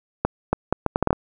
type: accelerating click train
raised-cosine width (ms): 1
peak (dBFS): -4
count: 9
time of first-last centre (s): 0.25-1.13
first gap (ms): 280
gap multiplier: 0.7
effects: none